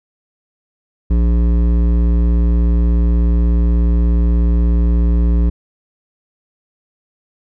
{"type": "tone with hard clipping", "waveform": "sine", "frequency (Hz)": 58.3, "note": "A#1", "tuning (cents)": 1, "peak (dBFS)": -12, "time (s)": [1.1, 5.5], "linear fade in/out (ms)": 10, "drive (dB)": 12, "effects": []}